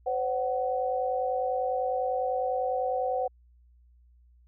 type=tone cluster; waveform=sine; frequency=512 / 562 / 748 Hz; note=C5 / C#5 / F#5; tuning=-38 / +24 / +19 cents; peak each=-29 / -35 / -29 dBFS; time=0.06-3.28 s; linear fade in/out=10 ms; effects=added 60 Hz sine -56 dBFS peak until 4.47 s

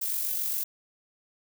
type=noise with amplitude modulation; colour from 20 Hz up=violet; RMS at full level=-28 dBFS; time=0.01-0.64 s; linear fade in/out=10 ms; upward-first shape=sine; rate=47.3 Hz; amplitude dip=40%; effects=none

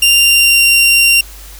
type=tone with pitch glide; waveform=sawtooth; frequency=2785 to 2764 Hz; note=F7 to F7; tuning=-5 to -19 cents; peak=-3 dBFS; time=0.02-1.21 s; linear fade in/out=5 ms; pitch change=-14 cents; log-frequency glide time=0.17-0.63 s; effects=added 50 Hz sine -32 dBFS peak until 1.59 s + white hiss -36 dBFS RMS until 1.59 s

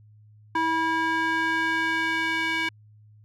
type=tone with band-pass filter sweep; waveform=square; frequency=324.7 Hz; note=E4; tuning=26 cents flat; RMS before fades=-25 dBFS; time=0.55-2.69 s; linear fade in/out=5 ms; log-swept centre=1200 to 2200 Hz; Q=2.3; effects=added 106 Hz sine -50 dBFS peak until 3.24 s

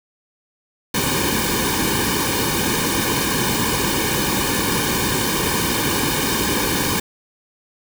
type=noise with comb filter; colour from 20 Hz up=pink; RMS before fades=-20 dBFS; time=0.94-7 s; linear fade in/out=5 ms; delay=1.5 ms; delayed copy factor=-0.95; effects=none

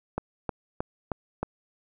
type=click train; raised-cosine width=1 ms; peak=-14 dBFS; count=5; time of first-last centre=0.18-1.43 s; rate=3.2 Hz; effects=none

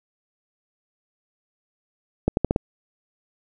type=accelerating click train; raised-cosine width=2 ms; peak=-5 dBFS; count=5; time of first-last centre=2.28-2.561 s; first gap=91 ms; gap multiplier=0.83; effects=none

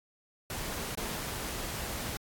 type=noise with dropouts; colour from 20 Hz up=pink; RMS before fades=-37 dBFS; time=0.5-2.17 s; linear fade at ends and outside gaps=1 ms; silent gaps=0.951-0.974 s; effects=AAC 64 kbps

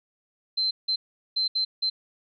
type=tone bursts at uneven times; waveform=sine; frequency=4100 Hz; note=C8; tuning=36 cents flat; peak=-22 dBFS; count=5; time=0.57-0.71 / 0.88-0.96 / 1.36-1.48 / 1.55-1.65 / 1.82-1.9 s; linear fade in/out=10 ms; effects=none

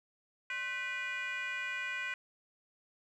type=tone with frequency modulation; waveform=sine; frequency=1975.5 Hz; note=B6; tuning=in tune; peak=-33 dBFS; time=0.5-2.14 s; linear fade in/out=2 ms; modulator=460 Hz; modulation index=1.4; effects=tanh soft clip ceiling -33 dBFS + 12-bit

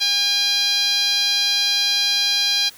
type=tone with band-pass filter; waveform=10% pulse; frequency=810 Hz; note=G#5; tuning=43 cents flat; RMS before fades=-19 dBFS; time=0-2.7 s; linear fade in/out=20 ms; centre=4400 Hz; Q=2.5; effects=white hiss -45 dBFS RMS until 2.77 s

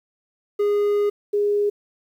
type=tone pair in turn; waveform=triangle / sine; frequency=411.3 / 411.3 Hz; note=G#4 / G#4; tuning=-17 / -17 cents; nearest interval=unison; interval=0 cents; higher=neither; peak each=-15 / -17 dBFS; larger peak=first; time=0.59-1.1 / 1.33-1.7 s; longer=first; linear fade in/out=10 ms; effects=9-bit

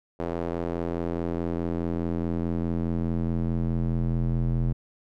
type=tone with band-pass filter sweep; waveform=square; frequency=42.38 Hz; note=E1; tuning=49 cents sharp; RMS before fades=-27 dBFS; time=0.19-4.73 s; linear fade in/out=10 ms; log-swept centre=500 to 130 Hz; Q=1.2; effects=none

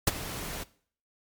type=noise with ADSR envelope; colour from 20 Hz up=pink; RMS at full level=-20 dBFS; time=0.07-0.64 s; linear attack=5 ms; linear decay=25 ms; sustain=-17 dB; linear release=13 ms; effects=noise-tail reverb RT60 0.5 s tail -19 dB re dry + MP3 96 kbps

